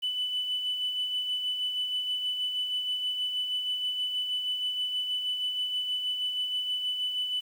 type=tone with tremolo; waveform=sine; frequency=2991 Hz; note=F#7; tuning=18 cents sharp; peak=-25 dBFS; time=0.02-7.41 s; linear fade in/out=20 ms; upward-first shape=sine; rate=6.3 Hz; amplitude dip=45%; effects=tanh soft clip ceiling -23 dBFS + 9-bit